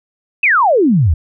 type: exponential sweep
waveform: sine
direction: down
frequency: 2686 to 69.6 Hz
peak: -8 dBFS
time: 0.43-1.14 s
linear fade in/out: 5 ms
effects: none